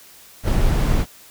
brown noise, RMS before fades -17 dBFS, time 0.43-1.06 s, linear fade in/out 50 ms, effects white hiss -46 dBFS RMS until 1.3 s

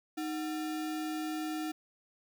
sine tone with sample-and-hold, 311.1 Hz, D#4, in tune, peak -33 dBFS, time 0.17-1.72 s, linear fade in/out 10 ms, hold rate 1050 Hz, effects none

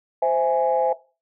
sine chord, C augmented, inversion none, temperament equal with one note detuned, 519.3 / 659.3 / 830.6 Hz, C5 / E5 / G#5, -13 / 0 / 0 cents, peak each -21 dBFS, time 0.22-0.93 s, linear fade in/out 5 ms, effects noise-tail reverb RT60 0.3 s tail -17 dB re dry + tanh soft clip ceiling -9 dBFS

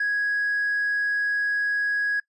triangle tone with hard clipping, 1661.2 Hz, G#6, in tune, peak -21 dBFS, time 0-2.2 s, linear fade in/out 5 ms, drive 2 dB, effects noise-tail reverb RT60 0.1 s tail -22 dB re dry + resampled to 24000 Hz

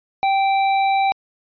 sine tone with tanh clipping, 781 Hz, G5, 7 cents flat, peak -17 dBFS, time 0.23-1.12 s, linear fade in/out 0 ms, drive 16 dB, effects resampled to 11025 Hz

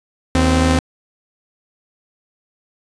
sawtooth tone pair together, 79.1 / 259.5 Hz, D#2 / C4, +29 / -14 cents, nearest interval octave + major sixth, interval 2057 cents, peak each -11 dBFS, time 0.35-0.79 s, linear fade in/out 0 ms, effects resampled to 22050 Hz

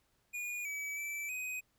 square tone with pitch steps, 2442 / 2286 / 2320 / 2509 Hz, D#7 / D7 / D7 / D#7, -33 / -47 / -22 / +14 cents, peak -38 dBFS, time 0.33-1.61 s, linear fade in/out 20 ms, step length 320 ms, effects pink hiss -75 dBFS RMS until 1.78 s

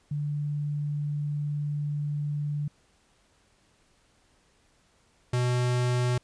sine / square tone pair in turn, 146.83 / 123.71 Hz, D3 / B2, 0 / +3 cents, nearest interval minor third, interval 297 cents, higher first, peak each -27 / -24 dBFS, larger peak second, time 0.11-2.68 / 5.33-6.18 s, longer first, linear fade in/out 5 ms, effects pink hiss -65 dBFS RMS until 6.23 s + resampled to 22050 Hz

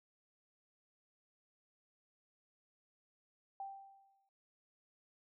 sine tone with exponential decay, 784 Hz, G5, in tune, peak -40 dBFS, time 3.6-4.29 s, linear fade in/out 2 ms, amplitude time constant 150 ms, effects none

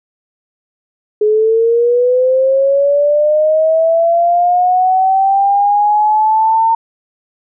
sine linear sweep, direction up, 420 to 910 Hz, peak -8 dBFS, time 1.21-6.75 s, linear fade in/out 5 ms, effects none

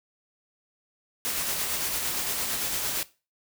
white noise with tremolo, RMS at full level -28 dBFS, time 1.25-3.03 s, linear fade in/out 0 ms, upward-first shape sine, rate 8.8 Hz, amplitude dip 30%, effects noise-tail reverb RT60 0.3 s tail -18 dB re dry

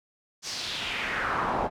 brown noise with band-pass filter sweep, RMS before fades -30 dBFS, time 0.42-1.7 s, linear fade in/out 50 ms, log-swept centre 6000 to 740 Hz, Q 2.6, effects none

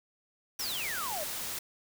white noise, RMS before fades -37 dBFS, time 0.59-1.59 s, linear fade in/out 5 ms
sine exponential sweep, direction down, 5900 to 563 Hz, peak -35 dBFS, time 0.59-1.24 s, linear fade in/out 5 ms
effects none

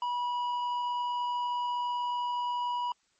sine tone with tanh clipping, 974 Hz, B5, 24 cents flat, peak -30 dBFS, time 0.02-2.92 s, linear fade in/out 2 ms, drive 7 dB, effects white hiss -71 dBFS RMS until 3.19 s + MP3 32 kbps

